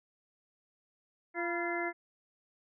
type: harmonic tone with a mistuned harmonic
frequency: 344.7 Hz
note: F4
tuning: 23 cents flat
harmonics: 1 / 2 / 3 / 4 / 5 / 6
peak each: -36 / -38 / -43 / -42 / -40 / -38 dBFS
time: 1.34-1.93 s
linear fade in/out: 50 ms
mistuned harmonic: 3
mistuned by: -96 cents
effects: none